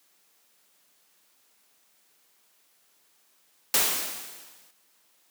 white noise with exponential decay, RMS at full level -20 dBFS, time 3.74-4.71 s, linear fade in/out 2 ms, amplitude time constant 210 ms, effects white hiss -65 dBFS RMS until 5.3 s + high-pass 200 Hz 12 dB/octave

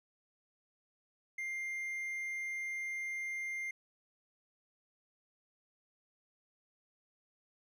triangle tone, 2100 Hz, C7, 6 cents sharp, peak -35 dBFS, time 1.38-3.71 s, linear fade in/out 5 ms, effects none

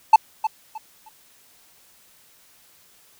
triangle tone with echo, 876 Hz, A5, 8 cents flat, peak -4 dBFS, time 0.13-0.16 s, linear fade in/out 5 ms, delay 310 ms, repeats 3, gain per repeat -12 dB, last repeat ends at 1.09 s, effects white hiss -55 dBFS RMS until 3.19 s

